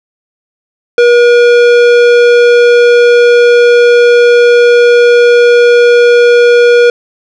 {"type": "tone with tanh clipping", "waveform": "sine", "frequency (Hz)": 480, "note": "B4", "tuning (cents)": -49, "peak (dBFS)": -4, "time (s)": [0.98, 6.9], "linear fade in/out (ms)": 2, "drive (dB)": 16, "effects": []}